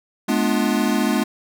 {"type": "chord", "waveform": "square", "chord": "G# diminished seventh", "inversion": "none", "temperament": "equal with one note detuned", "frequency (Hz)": [212.9, 246.9, 293.7, 349.2], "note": ["G#3", "B3", "D4", "F4"], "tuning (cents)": [43, 0, 0, 0], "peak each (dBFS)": [-22, -23, -24, -27], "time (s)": [0.28, 1.24], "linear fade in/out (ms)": 10, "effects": []}